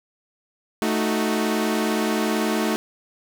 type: chord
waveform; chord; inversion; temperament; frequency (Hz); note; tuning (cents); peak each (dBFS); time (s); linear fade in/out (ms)
sawtooth; D# diminished; second; equal; 220 / 311.1 / 370; A3 / D#4 / F#4; 0 / 0 / 0; -19 / -22 / -23; 0.82-2.76; 0
effects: none